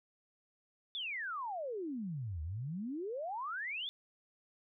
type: exponential two-way sweep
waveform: sine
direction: down then up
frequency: 3579 to 74.2 to 3579 Hz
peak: -37 dBFS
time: 0.95-3.89 s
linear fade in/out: 0 ms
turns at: 2.42 s
effects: none

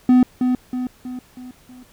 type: tone with echo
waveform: triangle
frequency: 251.5 Hz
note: B3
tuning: 32 cents sharp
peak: -7 dBFS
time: 0.09-0.23 s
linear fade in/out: 2 ms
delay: 320 ms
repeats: 5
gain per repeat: -6 dB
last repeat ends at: 1.83 s
effects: pink hiss -52 dBFS RMS until 1.92 s

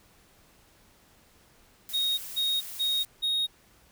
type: noise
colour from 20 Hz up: blue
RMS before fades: -40 dBFS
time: 1.89-3.05 s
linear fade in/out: 0 ms
type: tone bursts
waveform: triangle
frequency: 3742 Hz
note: A#7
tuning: 6 cents sharp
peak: -23 dBFS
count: 4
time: 1.93-3.47 s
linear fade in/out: 20 ms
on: 250 ms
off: 180 ms
effects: pink hiss -60 dBFS RMS until 3.91 s

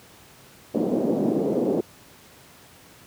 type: band-pass noise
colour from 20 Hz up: pink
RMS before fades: -23 dBFS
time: 0.74-1.81 s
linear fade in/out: 10 ms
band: 210 to 520 Hz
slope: 24 dB/octave
effects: pink hiss -50 dBFS RMS until 3.06 s + high-pass 80 Hz 12 dB/octave

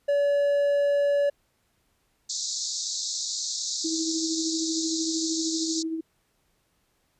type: tone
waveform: triangle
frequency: 571 Hz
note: D5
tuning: 49 cents flat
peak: -18 dBFS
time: 0.08-1.3 s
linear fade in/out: 10 ms
type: band-pass noise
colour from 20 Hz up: white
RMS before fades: -31 dBFS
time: 2.29-5.83 s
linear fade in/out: 10 ms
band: 3800 to 7400 Hz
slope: 96 dB/octave
type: tone with tremolo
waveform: sine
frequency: 323 Hz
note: E4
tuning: 35 cents flat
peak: -25 dBFS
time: 3.84-6.01 s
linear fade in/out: 10 ms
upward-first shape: triangle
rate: 13 Hz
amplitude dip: 50%
effects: pink hiss -70 dBFS RMS until 7.19 s + resampled to 32000 Hz

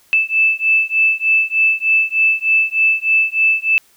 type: beating tone pair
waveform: sine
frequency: 2631 / 2634.3 Hz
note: E7 / E7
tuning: -4 / -2 cents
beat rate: 3.3 Hz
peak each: -15 / -15 dBFS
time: 0.13-3.78 s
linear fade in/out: 0 ms
effects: white hiss -53 dBFS RMS until 3.96 s

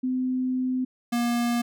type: tone pair in turn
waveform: sine / square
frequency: 255.8 / 238.1 Hz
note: C4 / A#3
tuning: -39 / +37 cents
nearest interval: minor second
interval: 124 cents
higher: first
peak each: -23 / -23 dBFS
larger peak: neither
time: 0.03-0.85 / 1.12-1.62 s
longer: first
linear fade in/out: 10 ms
effects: none

